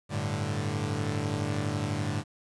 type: chord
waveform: sawtooth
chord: G suspended second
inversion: none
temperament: equal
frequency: 98 / 110 / 146.83 Hz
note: G2 / A2 / D3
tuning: 0 / 0 / 0 cents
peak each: -29 dBFS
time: 0.09-2.24 s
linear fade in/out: 50 ms
effects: resampled to 22050 Hz + 9-bit

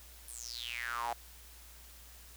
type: tone with high-pass filter sweep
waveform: sawtooth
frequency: 119.1 Hz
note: A#2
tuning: 38 cents sharp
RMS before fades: -40 dBFS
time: 0.28-1.13 s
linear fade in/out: 0 ms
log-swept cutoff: 9900 to 730 Hz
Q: 8.3
effects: added 59 Hz sine -55 dBFS peak until 2.36 s + white hiss -56 dBFS RMS until 2.36 s

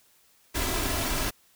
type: noise with comb filter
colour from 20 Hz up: pink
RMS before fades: -28 dBFS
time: 0.54-1.31 s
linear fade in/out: 20 ms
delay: 3 ms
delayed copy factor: +0.55
effects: white hiss -62 dBFS RMS until 1.55 s

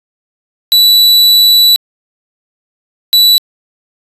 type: tone bursts at uneven times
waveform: 45% pulse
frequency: 3951 Hz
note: B7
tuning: in tune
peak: -4 dBFS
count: 2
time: 0.72-1.76 / 3.13-3.38 s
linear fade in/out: 0 ms
effects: resampled to 32000 Hz

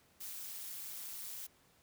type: noise with amplitude modulation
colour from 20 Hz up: blue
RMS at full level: -42 dBFS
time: 0.2-1.47 s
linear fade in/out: 10 ms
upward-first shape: sine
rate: 205 Hz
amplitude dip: 75%
effects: pink hiss -68 dBFS RMS until 1.82 s + high-pass 60 Hz 12 dB/octave

